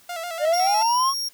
sawtooth tone with vibrato, 681 Hz, F5, 44 cents flat, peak -25 dBFS, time 0.09-0.83 s, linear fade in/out 5 ms, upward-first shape square, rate 6.9 Hz, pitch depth 60 cents each way
triangle linear sweep, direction up, 578 to 1115 Hz, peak -16 dBFS, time 0.39-1.14 s, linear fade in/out 50 ms
40% pulse tone, 5580 Hz, F8, 2 cents flat, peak -24 dBFS, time 0.53-1.29 s, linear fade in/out 10 ms
effects white hiss -54 dBFS RMS until 1.33 s

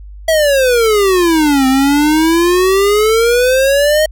square exponential two-way sweep, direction down then up, 657 to 260 to 628 Hz, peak -9 dBFS, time 0.28-4.06 s, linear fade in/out 5 ms, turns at 1.67 s, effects added 50 Hz sine -29 dBFS peak until 4.11 s

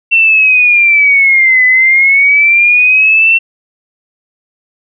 sine linear two-way sweep, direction down then up, 2710 to 2002 to 2710 Hz, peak -4 dBFS, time 0.11-3.39 s, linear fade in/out 20 ms, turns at 1.65 s, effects none

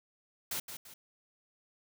white noise with echo, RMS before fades -36 dBFS, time 0.51-0.6 s, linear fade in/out 5 ms, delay 170 ms, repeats 2, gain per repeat -8 dB, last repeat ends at 0.94 s, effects none

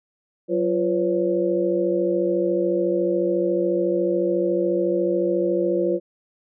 sine tone cluster, 186.1 / 347.1 / 504 / 558 Hz, F#3 / F4 / B4 / C#5, +10 / -11 / +35 / +11 cents, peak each -29 / -21 / -24 / -26 dBFS, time 0.48-6 s, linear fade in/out 50 ms, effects none

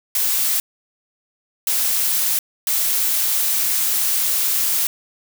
blue noise bursts at uneven times, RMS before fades -19 dBFS, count 3, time 0.15-0.6 / 1.67-2.39 / 2.67-4.87 s, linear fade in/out 2 ms, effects none

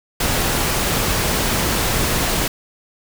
pink noise, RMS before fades -19 dBFS, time 0.2-2.48 s, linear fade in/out 5 ms, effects none

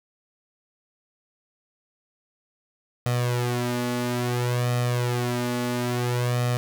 sawtooth tone with flanger, 122.2 Hz, B2, 18 cents flat, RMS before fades -25 dBFS, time 3.06-6.57 s, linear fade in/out 0 ms, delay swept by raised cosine 1.6 to 3.5 ms, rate 0.59 Hz, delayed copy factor +0.8, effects 9-bit

